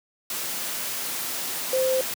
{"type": "tone in noise", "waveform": "sine", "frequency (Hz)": 520, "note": "C5", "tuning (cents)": -11, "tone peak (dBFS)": -20, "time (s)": [1.73, 2.01], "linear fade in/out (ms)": 2, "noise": "white", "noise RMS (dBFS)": -30, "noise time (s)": [0.3, 2.14], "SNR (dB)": 7, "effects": ["high-pass 150 Hz 12 dB/octave"]}